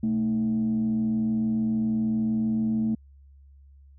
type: tone with frequency modulation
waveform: sine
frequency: 221.1 Hz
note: A3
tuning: 9 cents sharp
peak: -21 dBFS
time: 0.03-2.95 s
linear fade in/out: 5 ms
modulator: 93.1 Hz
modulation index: 0.37
effects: tanh soft clip ceiling -18 dBFS + added 69 Hz sine -49 dBFS peak until 3.98 s